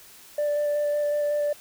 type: tone with vibrato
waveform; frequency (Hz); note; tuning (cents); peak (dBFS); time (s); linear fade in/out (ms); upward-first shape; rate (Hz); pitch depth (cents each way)
sine; 588; D5; +2; -20; 0.38-1.53; 5; square; 5.4; 8
effects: tanh soft clip ceiling -20 dBFS + white hiss -49 dBFS RMS until 1.6 s